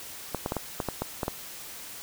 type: clicks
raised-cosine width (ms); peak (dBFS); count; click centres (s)
1; -14; 9; 0.347 / 0.461 / 0.521 / 0.567 / 0.802 / 0.887 / 1.02 / 1.232 / 1.281
effects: white hiss -42 dBFS RMS until 2.02 s